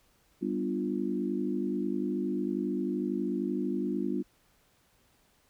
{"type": "chord", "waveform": "sine", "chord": "G dominant seventh", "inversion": "none", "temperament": "equal with one note detuned", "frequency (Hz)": [196, 246.9, 296.4, 349.2], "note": ["G3", "B3", "D4", "F4"], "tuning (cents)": [0, 0, 16, 0], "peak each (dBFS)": -34, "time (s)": [0.41, 4.23], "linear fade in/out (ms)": 20, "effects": ["pink hiss -67 dBFS RMS until 5.49 s"]}